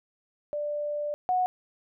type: tone pair in turn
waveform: sine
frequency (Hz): 590 / 733.6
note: D5 / F#5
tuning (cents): +8 / -15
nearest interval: major third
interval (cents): 377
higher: second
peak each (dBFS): -28 / -22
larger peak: second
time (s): 0.53-1.14 / 1.29-1.46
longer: first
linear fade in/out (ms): 0
effects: none